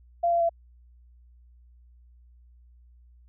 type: tone with pitch steps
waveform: sine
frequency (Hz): 688 / 684 / 675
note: F5 / F5 / E5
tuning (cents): -26 / -36 / +41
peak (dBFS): -20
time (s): 0.23-0.494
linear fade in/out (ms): 10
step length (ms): 88
effects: added 60 Hz sine -52 dBFS peak until 3.28 s